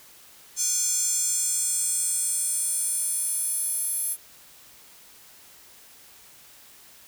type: tone with high-pass filter sweep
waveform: square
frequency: 481.6 Hz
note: B4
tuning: 44 cents flat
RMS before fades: -26 dBFS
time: 0.56-4.17 s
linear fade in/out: 50 ms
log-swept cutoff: 6700 to 11000 Hz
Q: 5.1
effects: white hiss -51 dBFS RMS until 7.07 s